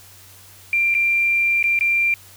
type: tone with dropouts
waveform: sine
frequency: 2373 Hz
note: D7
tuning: 17 cents sharp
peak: -15 dBFS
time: 0.73-2.14 s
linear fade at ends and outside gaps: 1 ms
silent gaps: 0.942-0.949 / 1.628-1.64 / 1.79-1.809 s
effects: added 95 Hz sine -50 dBFS peak until 2.36 s + white hiss -46 dBFS RMS until 2.36 s